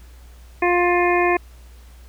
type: harmonic tone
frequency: 352.6 Hz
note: F4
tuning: 17 cents sharp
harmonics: 1 / 2 / 3 / 5 / 6 / 7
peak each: -18 / -21 / -23 / -25 / -26 / -26 dBFS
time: 0.62-1.37 s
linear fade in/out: 5 ms
effects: added 60 Hz sine -41 dBFS peak until 2.08 s + pink hiss -53 dBFS RMS until 2.08 s